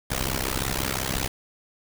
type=noise with amplitude modulation; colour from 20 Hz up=pink; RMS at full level=-23 dBFS; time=0.1-1.28 s; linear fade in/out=10 ms; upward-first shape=sine; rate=65.7 Hz; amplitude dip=100%; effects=none